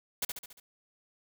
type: noise with echo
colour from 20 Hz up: white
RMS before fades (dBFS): -31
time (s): 0.22-0.25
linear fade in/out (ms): 5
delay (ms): 70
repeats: 5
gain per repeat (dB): -5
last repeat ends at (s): 0.6
effects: none